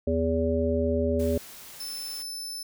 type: harmonic tone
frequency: 82 Hz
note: E2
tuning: 9 cents flat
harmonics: 1 / 3 / 5 / 7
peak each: -28 / -28 / -28 / -28 dBFS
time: 0.07-1.38 s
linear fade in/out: 5 ms
type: noise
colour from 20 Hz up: white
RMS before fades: -45 dBFS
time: 1.19-2.23 s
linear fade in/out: 10 ms
type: tone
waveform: sawtooth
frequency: 5274 Hz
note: E8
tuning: in tune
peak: -31 dBFS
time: 1.8-2.63 s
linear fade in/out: 5 ms
effects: none